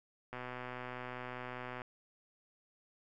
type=click train; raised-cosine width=0.5 ms; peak=-28 dBFS; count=187; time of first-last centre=0.33-1.818 s; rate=125 Hz; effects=none